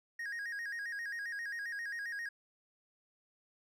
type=tone with vibrato; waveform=triangle; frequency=1750 Hz; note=A6; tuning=10 cents flat; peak=-36 dBFS; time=0.19-2.29 s; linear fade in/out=5 ms; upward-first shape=square; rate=7.5 Hz; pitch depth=110 cents each way; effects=none